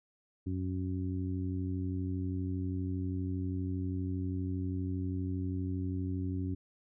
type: harmonic tone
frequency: 92.5 Hz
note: F#2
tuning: in tune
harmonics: 1 / 2 / 3 / 4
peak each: -34 / -41 / -37 / -47 dBFS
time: 0.46-6.55 s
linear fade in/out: 10 ms
effects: none